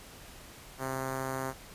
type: tone with notch filter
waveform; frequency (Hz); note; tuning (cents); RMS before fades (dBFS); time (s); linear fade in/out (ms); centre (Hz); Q
5% pulse; 132.2; C3; +18; -35; 0.78-1.54; 50; 3500; 0.66
effects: pink hiss -50 dBFS RMS until 1.74 s + resampled to 32000 Hz